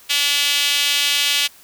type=tone with high-pass filter; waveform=sawtooth; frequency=287.6 Hz; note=D4; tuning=36 cents flat; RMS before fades=-18 dBFS; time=0.09-1.48 s; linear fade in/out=20 ms; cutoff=3000 Hz; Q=2.4; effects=white hiss -47 dBFS RMS until 1.63 s

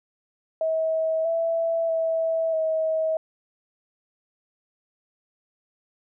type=tone with pitch steps; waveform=sine; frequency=642 / 662 / 652 / 638 Hz; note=E5 / E5 / E5 / D#5; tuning=-46 / +7 / -19 / +43 cents; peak=-21 dBFS; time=0.61-3.17 s; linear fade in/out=2 ms; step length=640 ms; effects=none

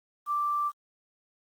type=tone with quantisation; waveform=sine; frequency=1174.7 Hz; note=D6; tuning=in tune; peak=-25 dBFS; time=0.26-0.72 s; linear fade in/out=50 ms; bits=9; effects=Opus 24 kbps

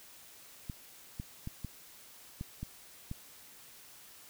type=clicks; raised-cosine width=5 ms; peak=-26 dBFS; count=7; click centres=0.698 / 1.199 / 1.474 / 1.647 / 2.411 / 2.63 / 3.114 s; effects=white hiss -55 dBFS RMS until 4.29 s

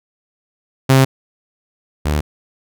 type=tone pair in turn; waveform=sawtooth; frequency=133.2 / 74.63 Hz; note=C3 / D2; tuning=+31 / +28 cents; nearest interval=minor seventh; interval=1003 cents; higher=first; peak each=-4 / -11 dBFS; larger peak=first; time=0.89-1.05 / 2.05-2.21 s; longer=neither; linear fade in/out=10 ms; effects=none

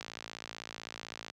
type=click train; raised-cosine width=0.2 ms; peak=-23 dBFS; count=73; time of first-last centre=0.01-1.3 s; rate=55.8 Hz; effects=high-pass 100 Hz 12 dB/octave

